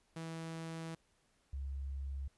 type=tone pair in turn; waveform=sawtooth / sine; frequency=163.3 / 68.38 Hz; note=E3 / C#2; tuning=-16 / -23 cents; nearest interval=octave + minor third; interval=1507 cents; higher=first; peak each=-38 / -38 dBFS; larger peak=neither; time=0.16-0.95 / 1.53-2.28 s; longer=first; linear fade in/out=5 ms; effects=pink hiss -74 dBFS RMS until 2.37 s + resampled to 24000 Hz